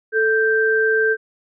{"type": "tone pair together", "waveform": "sine", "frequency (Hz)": [440, 1568], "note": ["A4", "G6"], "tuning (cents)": [0, 0], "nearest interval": "octave + minor seventh", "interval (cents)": 2200, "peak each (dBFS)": -17, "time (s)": [0.12, 1.17], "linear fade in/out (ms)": 50, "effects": []}